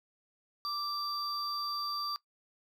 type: tone pair together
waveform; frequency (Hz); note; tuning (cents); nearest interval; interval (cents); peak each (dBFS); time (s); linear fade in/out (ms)
triangle; 1174.7 / 4699; D6 / D8; 0 / 0; 2 octaves; 2400; -34 / -35; 0.65-2.16; 0
effects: noise-tail reverb RT60 0.1 s tail -19 dB re dry